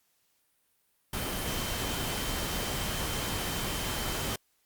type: tone in noise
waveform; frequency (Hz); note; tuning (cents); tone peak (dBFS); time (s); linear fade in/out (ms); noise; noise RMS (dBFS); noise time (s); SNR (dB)
sine; 3100; G7; -20; -42; 1.13-4.36; 5; pink; -33; 1.13-4.36; -12
effects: white hiss -72 dBFS RMS until 4.65 s + Opus 48 kbps